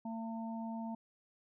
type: harmonic tone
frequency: 226 Hz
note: A3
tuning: 47 cents sharp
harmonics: 1 / 3 / 4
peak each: -39 / -48 / -47 dBFS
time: 0.05-0.95 s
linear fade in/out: 5 ms
effects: none